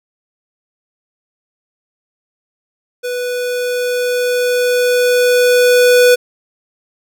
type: tone with level ramp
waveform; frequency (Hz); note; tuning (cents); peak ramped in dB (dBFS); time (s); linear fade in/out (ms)
square; 493.3; B4; -2; -19 to -6; 3.03-6.16; 20
effects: none